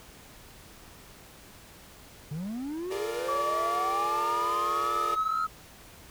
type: linear sweep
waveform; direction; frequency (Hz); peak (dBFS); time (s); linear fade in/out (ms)
triangle; up; 140 to 1382; -30; 2.31-5.45; 5
type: chord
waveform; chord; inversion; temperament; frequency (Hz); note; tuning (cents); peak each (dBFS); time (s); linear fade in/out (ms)
sawtooth; Bb dominant seventh; second; equal with one note detuned; 349.2 / 425.5 / 466.2 / 587.3; F4 / Ab4 / Bb4 / D5; 0 / +42 / 0 / 0; -36; 2.9-5.16; 20
type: tone with pitch glide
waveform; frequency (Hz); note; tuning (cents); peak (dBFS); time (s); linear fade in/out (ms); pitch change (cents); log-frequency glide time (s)
sine; 1150 to 1283.4; D6 to E6; -37 to -47; -27; 3.28-5.47; 10; +190; 3.78-4.93
effects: pink hiss -51 dBFS RMS until 6.1 s